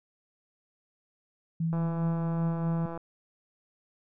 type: tone with tremolo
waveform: sine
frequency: 164 Hz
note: E3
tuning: 9 cents flat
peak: -25 dBFS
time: 1.6-2.86 s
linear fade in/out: 5 ms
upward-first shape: triangle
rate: 4.9 Hz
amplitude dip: 35%
type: click train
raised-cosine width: 1 ms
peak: -25 dBFS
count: 209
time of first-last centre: 1.73-2.976 s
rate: 167 Hz
effects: none